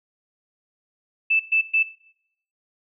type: tone bursts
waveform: sine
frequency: 2637 Hz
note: E7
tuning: in tune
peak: -16 dBFS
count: 3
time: 1.3-1.831 s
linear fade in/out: 10 ms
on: 97 ms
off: 120 ms
effects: noise-tail reverb RT60 0.7 s tail -18 dB re dry